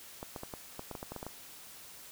clicks, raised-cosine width 1 ms, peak -26 dBFS, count 12, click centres 0.229 / 0.362 / 0.434 / 0.538 / 0.794 / 0.913 / 0.952 / 1.029 / 1.12 / 1.163 / 1.229 / 1.266 s, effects white hiss -51 dBFS RMS until 2.11 s

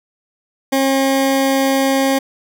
20% pulse tone, 269.9 Hz, C#4, 46 cents flat, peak -8 dBFS, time 0.72-2.19 s, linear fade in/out 10 ms, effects none

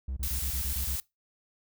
triangle tone bursts, 65.41 Hz, C2, in tune, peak -29 dBFS, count 8, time 0.08-0.958 s, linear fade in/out 5 ms, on 87 ms, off 26 ms
blue noise, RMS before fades -34 dBFS, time 0.23-1 s, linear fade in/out 0 ms
effects noise-tail reverb RT60 0.2 s tail -22 dB re dry

